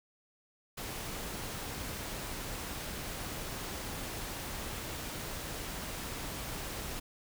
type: noise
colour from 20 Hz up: pink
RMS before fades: -40 dBFS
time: 0.77-7 s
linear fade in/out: 10 ms
effects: none